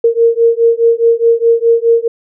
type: beating tone pair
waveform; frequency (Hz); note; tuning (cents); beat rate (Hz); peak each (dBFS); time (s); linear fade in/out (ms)
sine; 460.4 / 465.2; A#4 / A#4; -22 / -4; 4.8; -10; 0.04-2.08; 5
effects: none